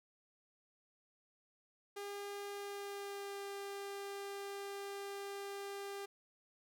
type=tone with pitch glide; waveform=sawtooth; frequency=403.8 to 398.7 Hz; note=G#4 to G4; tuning=-49 to +29 cents; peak=-39 dBFS; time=1.96-6.06 s; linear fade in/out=10 ms; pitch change=-22 cents; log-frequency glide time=2.52-3.42 s; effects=none